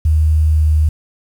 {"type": "tone with pitch glide", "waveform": "sine", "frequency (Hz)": [77.78, 77.06], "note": ["D#2", "D#2"], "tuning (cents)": [0, -16], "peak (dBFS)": -9, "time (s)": [0.05, 0.89], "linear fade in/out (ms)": 5, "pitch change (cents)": -16, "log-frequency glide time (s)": [0.43, 0.7], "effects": ["7-bit"]}